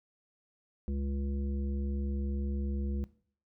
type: harmonic tone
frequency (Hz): 69.3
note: C#2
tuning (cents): 0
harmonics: 1 / 3 / 5 / 7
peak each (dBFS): -32 / -37 / -45 / -51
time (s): 0.88-3.04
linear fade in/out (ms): 0
effects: noise-tail reverb RT60 0.5 s tail -18 dB re dry